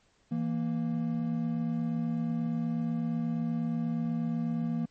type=tone pair together; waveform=triangle; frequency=164.81 / 233.1 Hz; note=E3 / A#3; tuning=0 / 0 cents; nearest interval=tritone; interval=600 cents; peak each=-30 / -28 dBFS; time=0.31-4.86 s; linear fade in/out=10 ms; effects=pink hiss -68 dBFS RMS until 4.9 s + MP3 32 kbps